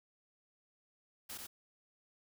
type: noise with echo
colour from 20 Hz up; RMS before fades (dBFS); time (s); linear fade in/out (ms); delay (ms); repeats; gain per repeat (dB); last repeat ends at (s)
white; -45; 1.29-1.38; 10; 90; 1; -2; 1.47
effects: none